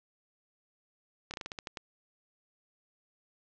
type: slowing click train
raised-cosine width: 0.2 ms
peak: -21 dBFS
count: 9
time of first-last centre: 1.31-1.772 s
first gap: 28 ms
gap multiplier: 1.2
effects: low-pass 7000 Hz 12 dB/octave